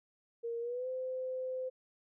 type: tone with pitch glide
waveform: sine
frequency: 466.2 to 514.3 Hz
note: A#4 to C5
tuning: 0 to -30 cents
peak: -35 dBFS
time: 0.43-1.7 s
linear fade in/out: 20 ms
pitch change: +170 cents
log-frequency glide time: 0.6-0.88 s
effects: none